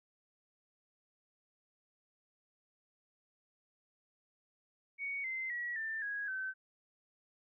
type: tone with pitch steps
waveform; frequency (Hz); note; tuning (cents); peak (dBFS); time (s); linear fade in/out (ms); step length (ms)
sine; 2234 / 2072 / 1922.5 / 1783.4 / 1654.4 / 1534.7; C#7 / C7 / B6 / A6 / G#6 / G6; +13 / -17 / -47 / +23 / -7 / -37; -36; 4.98-6.54; 50; 260
effects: none